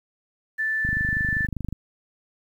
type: tone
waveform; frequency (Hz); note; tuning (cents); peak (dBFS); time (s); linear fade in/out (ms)
sine; 1760; A6; 0; -22; 0.58-1.47; 20
type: click train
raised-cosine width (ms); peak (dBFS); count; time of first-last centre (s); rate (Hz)
5; -17; 23; 0.85-1.726; 25.1
effects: 9-bit